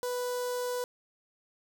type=tone with notch filter; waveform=sawtooth; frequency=493.9 Hz; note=B4; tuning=in tune; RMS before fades=-33 dBFS; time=0.03-0.84 s; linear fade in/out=0 ms; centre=2300 Hz; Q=0.73; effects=none